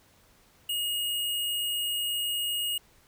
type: tone with sample-and-hold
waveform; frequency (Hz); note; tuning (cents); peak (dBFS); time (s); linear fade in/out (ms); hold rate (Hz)
sine; 2871; F7; +47; -27; 0.69-2.78; 5; 11025
effects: pink hiss -61 dBFS RMS until 3.07 s